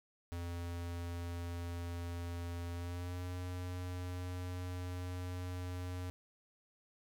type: tone with pitch glide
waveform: square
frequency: 86.2 to 90.12 Hz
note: F2 to F#2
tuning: -22 to -45 cents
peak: -40 dBFS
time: 0.32-6.1 s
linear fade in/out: 0 ms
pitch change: +77 cents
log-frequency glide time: 2.73-3.24 s
effects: none